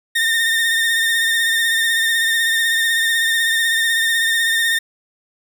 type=tone with vibrato; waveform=30% pulse; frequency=1824 Hz; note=A#6; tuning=38 cents flat; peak=-12 dBFS; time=0.15-4.79 s; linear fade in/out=10 ms; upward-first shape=triangle; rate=16 Hz; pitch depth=38 cents each way; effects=none